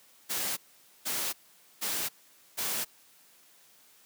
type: noise bursts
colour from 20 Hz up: white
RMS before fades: -32 dBFS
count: 4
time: 0.29-2.85 s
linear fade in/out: 20 ms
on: 280 ms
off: 480 ms
effects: white hiss -60 dBFS RMS until 4.05 s + high-pass 150 Hz 12 dB/octave